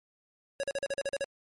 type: tone bursts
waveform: square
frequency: 554.4 Hz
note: C#5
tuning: in tune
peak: -30 dBFS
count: 9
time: 0.6-1.242 s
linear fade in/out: 0 ms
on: 34 ms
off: 42 ms
effects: MP3 48 kbps